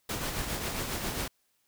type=noise with tremolo; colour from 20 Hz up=pink; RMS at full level=-32 dBFS; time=0.09-1.28 s; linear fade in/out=5 ms; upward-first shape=triangle; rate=7.4 Hz; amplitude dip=45%; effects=white hiss -73 dBFS RMS until 1.67 s